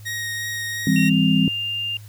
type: tone with vibrato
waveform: sawtooth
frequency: 1874 Hz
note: A#6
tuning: 9 cents sharp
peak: -22 dBFS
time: 0.05-1.1 s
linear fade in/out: 20 ms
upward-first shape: triangle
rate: 2.9 Hz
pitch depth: 10 cents each way
type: chord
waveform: sine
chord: C major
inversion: first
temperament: equal with one note detuned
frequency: 164.81 / 200.9 / 261.6 Hz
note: E3 / G3 / C4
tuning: 0 / +43 / 0 cents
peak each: -19 dBFS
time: 0.87-1.48 s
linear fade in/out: 2 ms
type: tone with pitch glide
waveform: sine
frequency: 2739 to 2800 Hz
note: F7 to F7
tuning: -34 to +4 cents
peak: -23 dBFS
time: 0.96-1.97 s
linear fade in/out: 2 ms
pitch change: +38 cents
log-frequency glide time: 1.07-1.13 s
effects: added 105 Hz sine -38 dBFS peak until 2.08 s + white hiss -51 dBFS RMS until 2.08 s